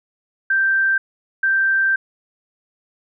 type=tone pair in turn; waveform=sine; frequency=1568 / 1568 Hz; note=G6 / G6; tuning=0 / 0 cents; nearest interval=unison; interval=0 cents; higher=neither; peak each=-14 dBFS; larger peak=neither; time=0.5-0.98 / 1.43-1.96 s; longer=second; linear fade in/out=5 ms; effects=none

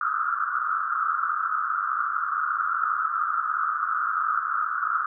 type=band-pass noise; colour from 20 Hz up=white; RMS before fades=-26 dBFS; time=0.01-5.06 s; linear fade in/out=2 ms; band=1200 to 1400 Hz; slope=96 dB/octave; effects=none

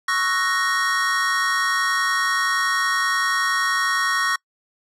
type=chord; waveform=square; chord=F# dominant seventh; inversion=second; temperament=equal; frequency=1108.7 / 1318.5 / 1480 / 1864.7 Hz; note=C#6 / E6 / F#6 / A#6; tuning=0 / 0 / 0 / 0 cents; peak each=-24 / -29 / -28 / -23 dBFS; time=0.08-4.36 s; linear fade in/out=5 ms; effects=noise-tail reverb RT60 0.1 s tail -26 dB re dry + low-pass 9000 Hz 12 dB/octave

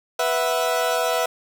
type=chord; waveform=30% pulse; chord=B suspended fourth; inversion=none; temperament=equal; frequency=493.9 / 659.3 / 740 Hz; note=B4 / E5 / F#5; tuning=0 / 0 / 0 cents; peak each=-22 / -20 / -24 dBFS; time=0.19-1.26 s; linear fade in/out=5 ms; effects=7-bit

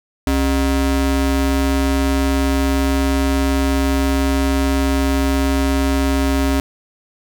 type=ring-modulated tone; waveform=square; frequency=168.7 Hz; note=E3; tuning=40 cents sharp; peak=-12 dBFS; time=0.27-6.6 s; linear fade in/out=0 ms; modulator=103 Hz; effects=none

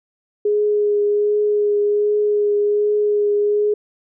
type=tone with vibrato; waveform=sine; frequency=415.3 Hz; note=G#4; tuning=in tune; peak=-14 dBFS; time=0.45-3.74 s; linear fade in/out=5 ms; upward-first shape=triangle; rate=1.3 Hz; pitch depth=16 cents each way; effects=none

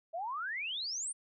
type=exponential sweep; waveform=sine; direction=up; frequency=630 to 9390 Hz; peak=-35 dBFS; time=0.13-1.13 s; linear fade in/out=20 ms; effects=none

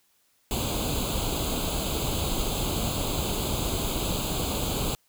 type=noise with comb filter; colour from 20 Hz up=pink; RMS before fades=-28 dBFS; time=0.51-4.95 s; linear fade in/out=0 ms; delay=0.27 ms; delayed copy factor=+0.9; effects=white hiss -67 dBFS RMS until 5.08 s

